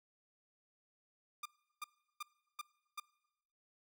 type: tone bursts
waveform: sawtooth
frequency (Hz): 1203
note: D6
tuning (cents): +41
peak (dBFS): -37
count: 5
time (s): 1.43-3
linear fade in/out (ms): 5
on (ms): 26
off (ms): 360
effects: noise-tail reverb RT60 1.0 s tail -23 dB re dry